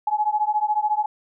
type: beating tone pair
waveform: sine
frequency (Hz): 840 / 854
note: G#5 / G#5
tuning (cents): +19 / +48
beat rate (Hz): 14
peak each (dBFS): -22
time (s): 0.07-1.06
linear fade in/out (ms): 5
effects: none